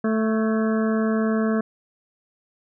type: harmonic tone with a mistuned harmonic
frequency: 220.4 Hz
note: A3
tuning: 3 cents sharp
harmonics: 1 / 2 / 3 / 5 / 6 / 7 / 8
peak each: -20 / -26 / -30 / -34 / -36 / -37 / -38 dBFS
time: 0.04-1.61 s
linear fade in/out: 5 ms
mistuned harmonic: 8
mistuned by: -74 cents
effects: none